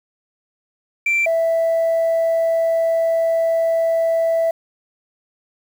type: tone pair in turn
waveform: sine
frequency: 2349 / 659.2 Hz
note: D7 / E5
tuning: 0 / 0 cents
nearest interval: octave + minor seventh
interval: 2200 cents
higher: first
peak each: -13 dBFS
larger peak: neither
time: 1.06-1.26 / 1.26-4.51 s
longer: second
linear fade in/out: 5 ms
effects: tanh soft clip ceiling -12 dBFS + 7-bit